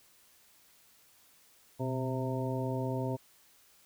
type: harmonic tone with a mistuned harmonic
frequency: 130.81 Hz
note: C3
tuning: in tune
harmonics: 1 / 2 / 3 / 4 / 5 / 7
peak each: -34 / -37 / -39 / -40 / -41 / -42 dBFS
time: 1.79-3.17 s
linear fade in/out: 20 ms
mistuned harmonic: 1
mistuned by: -74 cents
effects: white hiss -63 dBFS RMS until 3.85 s